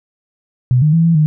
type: tone with pitch steps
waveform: sine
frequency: 125.5 / 152.4 / 164.9 / 166.8 / 153.2 Hz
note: B2 / D#3 / E3 / E3 / D#3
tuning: +28 / -36 / +1 / +21 / -27 cents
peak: -8 dBFS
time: 0.71-1.26 s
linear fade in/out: 0 ms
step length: 110 ms
effects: none